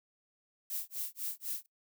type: noise with tremolo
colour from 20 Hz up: violet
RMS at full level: -36 dBFS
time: 0.7-1.66 s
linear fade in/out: 2 ms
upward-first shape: sine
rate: 4 Hz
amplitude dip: 100%
effects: noise-tail reverb RT60 0.1 s tail -19 dB re dry